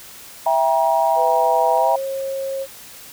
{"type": "chord", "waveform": "sine", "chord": "E diminished", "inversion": "none", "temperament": "just", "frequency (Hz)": [659.3, 791.1, 949.3], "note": ["E5", "G5", "Bb5"], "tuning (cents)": [0, 16, 31], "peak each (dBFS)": [-18, -19, -19], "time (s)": [0.46, 1.96], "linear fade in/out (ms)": 5}
{"type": "tone with pitch glide", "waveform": "sine", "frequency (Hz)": [498.7, 540.7], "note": ["B4", "C#5"], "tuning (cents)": [17, -43], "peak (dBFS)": -22, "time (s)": [1.15, 2.67], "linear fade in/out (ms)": 50, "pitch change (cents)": 140, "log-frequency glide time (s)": [1.73, 1.93]}
{"type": "click", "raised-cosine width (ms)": 0.3, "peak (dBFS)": -25, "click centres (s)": 1.776}
{"effects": ["white hiss -40 dBFS RMS until 3.12 s"]}